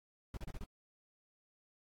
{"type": "noise bursts", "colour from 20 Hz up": "brown", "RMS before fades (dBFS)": -42, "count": 5, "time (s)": [0.34, 0.64], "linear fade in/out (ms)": 2, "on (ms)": 32, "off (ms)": 35, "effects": ["AAC 64 kbps"]}